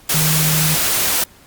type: tone in noise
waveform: sine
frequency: 155.56 Hz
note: D#3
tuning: in tune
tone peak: -17 dBFS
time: 0.14-0.75 s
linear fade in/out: 5 ms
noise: white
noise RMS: -17 dBFS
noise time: 0.09-1.24 s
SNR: -3 dB
effects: pink hiss -47 dBFS RMS until 1.46 s + Opus 48 kbps